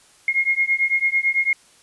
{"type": "beating tone pair", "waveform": "sine", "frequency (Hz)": [2143, 2152], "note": ["C7", "C7"], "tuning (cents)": [41, 48], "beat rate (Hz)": 9, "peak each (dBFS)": -20, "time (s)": [0.28, 1.53], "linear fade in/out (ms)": 2, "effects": ["white hiss -53 dBFS RMS until 1.82 s", "resampled to 24000 Hz"]}